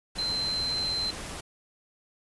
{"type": "tone in noise", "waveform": "sine", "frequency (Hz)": 4095, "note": "C8", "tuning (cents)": -38, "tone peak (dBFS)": -27, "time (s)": [0.18, 1.11], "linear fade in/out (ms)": 10, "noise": "pink", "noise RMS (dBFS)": -38, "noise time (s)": [0.15, 1.41], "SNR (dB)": 8, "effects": ["resampled to 24000 Hz"]}